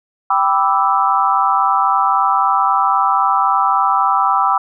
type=chord; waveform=sine; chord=E minor seventh; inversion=first; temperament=equal; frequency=784 / 987.8 / 1174.7 / 1318.5 Hz; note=G5 / B5 / D6 / E6; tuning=0 / 0 / 0 / 0 cents; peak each=-17 dBFS; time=0.3-4.58 s; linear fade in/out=5 ms; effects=none